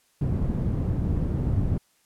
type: low-pass noise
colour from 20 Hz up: white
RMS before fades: -25 dBFS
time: 0.21-1.78 s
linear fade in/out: 5 ms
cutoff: 140 Hz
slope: 12 dB/octave
effects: white hiss -65 dBFS RMS until 2.05 s + low-pass 12000 Hz 12 dB/octave